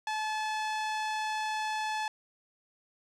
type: tone with low-pass filter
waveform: sawtooth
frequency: 863 Hz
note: A5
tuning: 34 cents flat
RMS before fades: -33 dBFS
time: 0.07-2.08 s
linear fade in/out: 2 ms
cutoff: 6800 Hz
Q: 0.59
effects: none